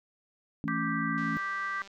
sine chord, A major, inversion second, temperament equal, 164.81 / 220 / 277.2 Hz, E3 / A3 / C#4, 0 / 0 / 0 cents, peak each -35 / -34 / -34 dBFS, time 0.64-1.37 s, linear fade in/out 0 ms
harmonic tone, 392 Hz, G4, in tune, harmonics 3 / 4 / 5, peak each -34 / -35 / -37 dBFS, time 0.68-1.82 s, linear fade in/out 0 ms
click train, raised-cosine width 0.2 ms, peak -34 dBFS, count 138, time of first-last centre 1.18-1.875 s, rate 197 Hz
effects none

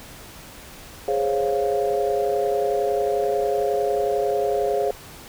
sine chord, Db major seventh, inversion second, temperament equal, 415.3 / 523.3 / 554.4 / 698.5 Hz, Ab4 / C5 / Db5 / F5, 0 / 0 / 0 / 0 cents, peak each -22 / -27 / -25 / -25 dBFS, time 1.08-4.91 s, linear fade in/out 2 ms, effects tanh soft clip ceiling -10 dBFS + pink hiss -42 dBFS RMS until 5.28 s

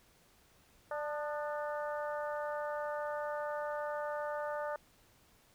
harmonic tone with a mistuned harmonic, 295.9 Hz, D4, 13 cents sharp, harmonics 2 / 3 / 4 / 5 / 6, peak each -37 / -42 / -44 / -46 / -51 dBFS, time 0.91-4.76 s, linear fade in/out 2 ms, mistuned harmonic 4, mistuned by +46 cents, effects pink hiss -66 dBFS RMS until 5.54 s

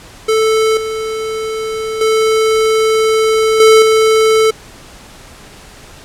square tone with level steps, 439.7 Hz, A4, 1 cent flat, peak -10 / -18 / -10 / -4 / -8 dBFS, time 0.28-4.51 s, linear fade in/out 10 ms, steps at 0.77 / 2.01 / 3.6 / 3.82 s, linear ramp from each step 2 ms, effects pink hiss -37 dBFS RMS until 6.04 s + low-pass 10000 Hz 12 dB/octave

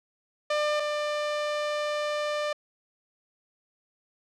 sawtooth tone pair in turn, 598 / 595.8 Hz, D5 / D5, +31 / +25 cents, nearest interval unison, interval 6 cents, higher first, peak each -20 / -23 dBFS, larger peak first, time 0.5-0.8 / 0.8-2.53 s, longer second, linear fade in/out 5 ms, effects low-pass 5000 Hz 12 dB/octave

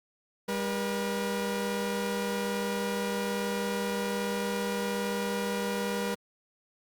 sawtooth tone pair together, 200 / 481.2 Hz, G3 / B4, +35 / -45 cents, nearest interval octave + minor third, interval 1520 cents, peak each -28 dBFS, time 0.48-6.15 s, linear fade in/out 10 ms, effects Opus 48 kbps

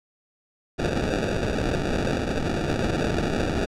white noise with sample-and-hold, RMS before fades -25 dBFS, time 0.78-3.66 s, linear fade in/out 20 ms, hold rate 1050 Hz, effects low-pass 6000 Hz 12 dB/octave

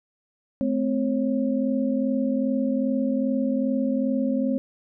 sine tone cluster, 216.7 / 259.2 / 545 Hz, A3 / C4 / C#5, -26 / -16 / -29 cents, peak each -26 / -23 / -29 dBFS, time 0.61-4.58 s, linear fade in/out 0 ms, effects none

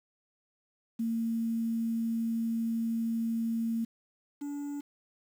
sine / triangle tone pair in turn, 228.2 / 287.5 Hz, A#3 / D4, -37 / -37 cents, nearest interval major third, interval 400 cents, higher second, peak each -28 / -32 dBFS, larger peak first, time 0.99-3.85 / 4.41-4.81 s, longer first, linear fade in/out 10 ms, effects 9-bit

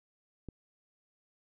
click, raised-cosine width 3 ms, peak -29 dBFS, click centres 0.487 s, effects none

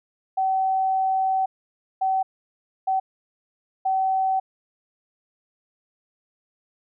sine tone bursts at uneven times, 763 Hz, G5, 47 cents flat, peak -19 dBFS, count 4, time 0.37-1.46 / 2.01-2.23 / 2.87-3 / 3.85-4.4 s, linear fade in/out 10 ms, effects none

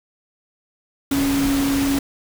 sine tone in noise, 277.3 Hz, C#4, 1 cent sharp, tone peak -17 dBFS, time 1.11-1.99 s, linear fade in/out 5 ms, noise pink, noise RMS -26 dBFS, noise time 1.11-1.99 s, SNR +6 dB, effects none

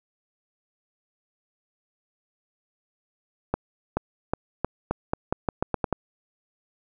accelerating click train, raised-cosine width 1 ms, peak -9 dBFS, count 12, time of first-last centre 3.54-5.927 s, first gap 430 ms, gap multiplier 0.85, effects none

